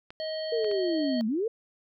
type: clicks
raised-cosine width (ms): 0.3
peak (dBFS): -27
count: 3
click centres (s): 0.105 / 0.645 / 0.714
type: harmonic tone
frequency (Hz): 630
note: D#5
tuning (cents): +21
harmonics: 1 / 3 / 5 / 7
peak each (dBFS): -31 / -46 / -44 / -39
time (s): 0.2-1.21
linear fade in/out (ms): 0
type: linear two-way sweep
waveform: sine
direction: down then up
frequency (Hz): 476.2 to 210 to 476.2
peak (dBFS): -25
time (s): 0.52-1.48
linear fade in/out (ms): 5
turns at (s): 1.27
effects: none